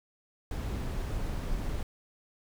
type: noise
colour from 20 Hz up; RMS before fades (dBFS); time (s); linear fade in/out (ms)
brown; -33; 0.51-1.83; 2
effects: none